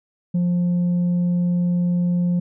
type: tone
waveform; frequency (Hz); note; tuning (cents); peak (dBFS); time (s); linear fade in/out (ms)
sine; 176.1; F3; +15; -14; 0.34-2.4; 10
effects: tanh soft clip ceiling -16 dBFS